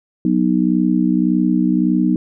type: chord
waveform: sine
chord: B major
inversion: second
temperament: just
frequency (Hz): 185.21 / 246.9 / 308.7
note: F#3 / B3 / D#4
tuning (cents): +2 / 0 / -14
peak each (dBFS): -17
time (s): 0.25-2.16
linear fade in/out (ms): 2
effects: none